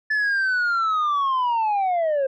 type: linear sweep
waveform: sine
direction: down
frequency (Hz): 1744 to 523.3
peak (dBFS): -16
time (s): 0.1-2.27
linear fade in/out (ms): 10
effects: tanh soft clip ceiling -18 dBFS